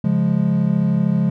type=chord; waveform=triangle; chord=Db major; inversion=none; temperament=equal; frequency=138.59 / 174.61 / 207.7 Hz; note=Db3 / F3 / Ab3; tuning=0 / 0 / 0 cents; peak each=-19 / -16 / -17 dBFS; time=0.04-1.3 s; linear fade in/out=5 ms; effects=none